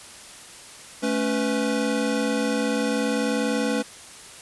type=tone cluster; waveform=square; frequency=218.7 / 279.1 / 496.8 Hz; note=A3 / C#4 / B4; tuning=-10 / +12 / +10 cents; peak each=-27 dBFS; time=1.02-3.83 s; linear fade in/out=20 ms; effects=white hiss -43 dBFS RMS until 4.41 s + resampled to 24000 Hz